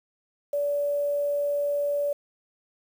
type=tone with quantisation; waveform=sine; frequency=576 Hz; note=D5; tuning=34 cents flat; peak=-23 dBFS; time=0.53-2.13 s; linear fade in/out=5 ms; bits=8; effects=none